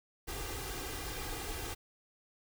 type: noise with comb filter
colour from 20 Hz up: pink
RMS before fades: -40 dBFS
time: 0.27-1.75 s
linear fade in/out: 20 ms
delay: 2.5 ms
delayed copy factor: +0.7
effects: none